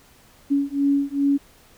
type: beating tone pair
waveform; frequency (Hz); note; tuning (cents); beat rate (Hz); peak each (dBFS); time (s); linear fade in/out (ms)
sine; 279.7 / 282.2; C#4 / C#4; +16 / +31; 2.5; -21; 0.5-1.38; 20
effects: pink hiss -53 dBFS RMS until 1.77 s